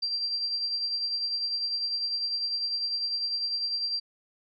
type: tone with tremolo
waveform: sine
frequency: 4720 Hz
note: D8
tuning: 8 cents sharp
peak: -25 dBFS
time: 0.02-4 s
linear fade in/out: 10 ms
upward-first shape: triangle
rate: 10 Hz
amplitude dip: 50%
effects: none